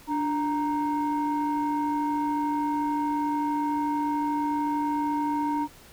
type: tone pair together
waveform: sine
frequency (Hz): 293.7 / 932.4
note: D4 / A#5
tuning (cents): 0 / 0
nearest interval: octave + minor sixth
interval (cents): 2000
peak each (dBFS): -25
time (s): 0.07-5.68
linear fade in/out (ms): 50
effects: tanh soft clip ceiling -20 dBFS + pink hiss -51 dBFS RMS until 5.92 s